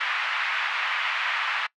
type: band-pass noise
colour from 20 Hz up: white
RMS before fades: -27 dBFS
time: 0-1.67 s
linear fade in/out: 10 ms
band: 980 to 2600 Hz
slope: 24 dB/octave
effects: noise-tail reverb RT60 0.1 s tail -22 dB re dry